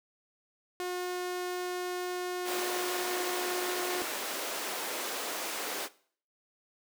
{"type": "tone", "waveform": "sawtooth", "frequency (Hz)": 360.4, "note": "F#4", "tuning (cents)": -45, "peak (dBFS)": -29, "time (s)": [0.8, 4.02], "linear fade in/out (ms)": 0}
{"type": "high-pass noise", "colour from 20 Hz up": "pink", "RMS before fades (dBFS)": -36, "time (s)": [2.44, 5.89], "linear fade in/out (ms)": 50, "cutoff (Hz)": 330, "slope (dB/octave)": 24}
{"effects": ["noise-tail reverb RT60 0.5 s tail -19 dB re dry"]}